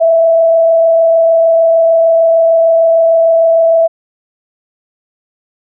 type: tone with frequency modulation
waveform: sine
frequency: 659.3 Hz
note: E5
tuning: in tune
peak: -5 dBFS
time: 0-3.88 s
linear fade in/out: 20 ms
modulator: 26.6 Hz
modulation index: 0.31
effects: none